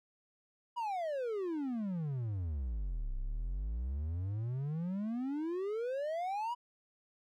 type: exponential two-way sweep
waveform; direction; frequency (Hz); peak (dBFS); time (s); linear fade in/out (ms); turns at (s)
triangle; down then up; 987.8 to 31 to 987.8; -32; 0.76-6.55; 20; 3.15
effects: none